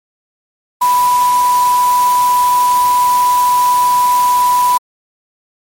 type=tone in noise; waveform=sine; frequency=987.8 Hz; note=B5; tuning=in tune; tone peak=-8 dBFS; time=0.81-4.78 s; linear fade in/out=10 ms; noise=white; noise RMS=-24 dBFS; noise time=0.81-4.78 s; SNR=+13 dB; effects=MP3 64 kbps